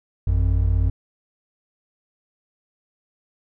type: tone pair together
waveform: triangle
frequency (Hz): 53.4 / 89.8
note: G#1 / F2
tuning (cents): +49 / +49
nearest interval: major sixth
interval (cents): 900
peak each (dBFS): -17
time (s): 0.27-0.9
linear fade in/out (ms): 5
effects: none